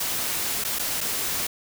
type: noise with dropouts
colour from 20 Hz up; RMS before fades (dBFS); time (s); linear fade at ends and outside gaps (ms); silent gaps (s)
white; -27; 0-1.47; 5; 0.64-0.647 / 0.788-0.793 / 1.007-1.011
effects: none